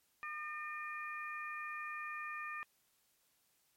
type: harmonic tone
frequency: 605 Hz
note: D#5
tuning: 49 cents flat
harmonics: 2 / 3 / 4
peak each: -44 / -45 / -47 dBFS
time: 0.23-2.63 s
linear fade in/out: 0 ms
effects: white hiss -75 dBFS RMS until 3.76 s + MP3 64 kbps